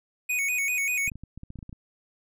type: tone with vibrato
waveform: square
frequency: 2349 Hz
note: D7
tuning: in tune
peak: -25 dBFS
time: 0.29-1.1 s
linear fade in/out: 10 ms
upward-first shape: square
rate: 5.1 Hz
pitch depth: 97 cents each way
type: clicks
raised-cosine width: 5 ms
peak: -28 dBFS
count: 12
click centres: 1.078 / 1.118 / 1.156 / 1.236 / 1.376 / 1.434 / 1.504 / 1.557 / 1.589 / 1.628 / 1.694 / 1.728 s
effects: none